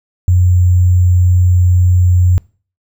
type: tone with sample-and-hold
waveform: sine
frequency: 89.8 Hz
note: F2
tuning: 49 cents sharp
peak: -6 dBFS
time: 0.28-2.38 s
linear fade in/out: 0 ms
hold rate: 7350 Hz
effects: noise-tail reverb RT60 0.4 s tail -24 dB re dry